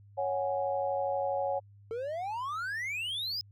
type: chord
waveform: sine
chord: C# suspended fourth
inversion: none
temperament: just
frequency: 554.4 / 739.2 / 831.5 Hz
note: C#5 / F#5 / G#5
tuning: 0 / -2 / +2 cents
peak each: -31 / -34 / -35 dBFS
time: 0.17-1.6 s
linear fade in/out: 20 ms
type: exponential sweep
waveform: triangle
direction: up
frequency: 440 to 5160 Hz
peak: -31 dBFS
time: 1.91-3.41 s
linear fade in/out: 0 ms
effects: added 101 Hz sine -53 dBFS peak until 3.51 s